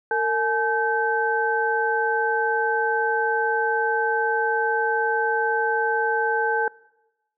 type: tone cluster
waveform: sine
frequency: 455.6 / 852 / 1548 Hz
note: A#4 / G#5 / G6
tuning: -40 / +44 / -22 cents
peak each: -24 dBFS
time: 0.11-6.68 s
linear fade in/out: 2 ms
effects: noise-tail reverb RT60 1.0 s tail -23 dB re dry